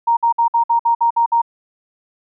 sine tone bursts, 932.3 Hz, A#5, in tune, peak -11 dBFS, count 9, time 0.07-1.418 s, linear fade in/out 10 ms, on 100 ms, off 56 ms, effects none

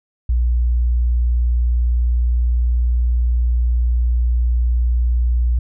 sine tone, 59.9 Hz, A#1, 48 cents sharp, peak -13 dBFS, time 0.29-5.59 s, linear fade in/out 5 ms, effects none

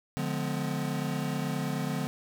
square chord, D diminished seventh, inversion none, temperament just, 146.83 / 176.2 / 211.4 / 253.7 Hz, D3 / F3 / Ab3 / Cb4, 0 / +16 / +31 / +47 cents, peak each -34 / -36 / -38 / -36 dBFS, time 0.17-2.07 s, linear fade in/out 0 ms, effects none

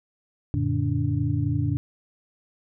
sine tone cluster, 90.4 / 114 / 145.3 / 289.7 Hz, F#2 / A#2 / D3 / D4, -40 / -38 / -18 / -24 cents, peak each -28 / -25 / -27 / -29 dBFS, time 0.54-1.77 s, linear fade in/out 0 ms, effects none

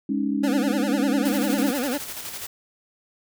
sine chord, Ab suspended fourth, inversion none, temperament equal, 207.7 / 277.2 / 311.1 Hz, Ab3 / Db4 / Eb4, 0 / 0 / 0 cents, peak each -26 / -24 / -29 dBFS, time 0.09-1.71 s, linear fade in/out 5 ms
25% pulse tone with vibrato, 264.8 Hz, C4, 21 cents sharp, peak -20 dBFS, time 0.43-1.98 s, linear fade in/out 10 ms, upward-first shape sine, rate 10 Hz, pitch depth 190 cents each way
white noise with tremolo, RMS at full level -33 dBFS, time 1.25-2.47 s, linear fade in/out 5 ms, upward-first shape square, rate 12 Hz, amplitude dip 40%
effects none

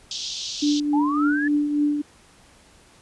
pink band-pass noise, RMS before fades -31 dBFS, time 0.11-0.8 s, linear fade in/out 2 ms, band 3200 to 6300 Hz, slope 48 dB/octave
sine tone with tremolo, 293.7 Hz, D4, in tune, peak -16 dBFS, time 0.62-2.02 s, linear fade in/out 10 ms, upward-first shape triangle, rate 3.5 Hz, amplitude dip 55%
sine linear sweep, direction up, 808 to 1760 Hz, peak -24 dBFS, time 0.93-1.48 s, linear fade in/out 5 ms
effects pink hiss -53 dBFS RMS until 3.01 s + resampled to 24000 Hz

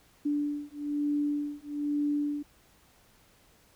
sine beating tone pair, 291.6 / 292.7 Hz, D4 / D4, -12 / -6 cents, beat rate 1.1 Hz, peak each -31 dBFS, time 0.25-2.43 s, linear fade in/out 10 ms, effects pink hiss -62 dBFS RMS until 3.75 s

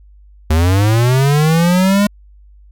square linear sweep, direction up, 75.5 to 207.4 Hz, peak -10 dBFS, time 0.5-2.07 s, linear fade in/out 5 ms, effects added 50 Hz sine -40 dBFS peak until 2.71 s

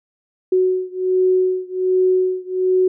sine beating tone pair, 370 / 371.3 Hz, F#4 / F#4, 0 / +6 cents, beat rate 1.3 Hz, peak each -17 / -18 dBFS, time 0.52-2.88 s, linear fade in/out 5 ms, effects none

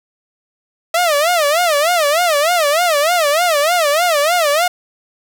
sawtooth tone with vibrato, 640 Hz, D#5, 49 cents sharp, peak -8 dBFS, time 0.94-4.68 s, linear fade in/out 5 ms, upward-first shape sine, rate 3.3 Hz, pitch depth 200 cents each way, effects none

